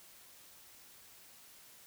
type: silence
effects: white hiss -58 dBFS RMS until 1.86 s